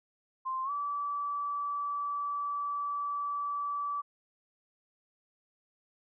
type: tone with pitch glide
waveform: sine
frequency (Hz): 1046.5 to 1154.5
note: C6 to D6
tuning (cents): 0 to -30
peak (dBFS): -31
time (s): 0.45-4.02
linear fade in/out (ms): 20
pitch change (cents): +170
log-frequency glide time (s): 0.64-0.71
effects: none